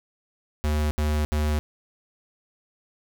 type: tone bursts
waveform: square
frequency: 75.5 Hz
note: D2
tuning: 48 cents sharp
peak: -22 dBFS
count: 3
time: 0.64-1.59 s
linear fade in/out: 0 ms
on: 270 ms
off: 70 ms
effects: none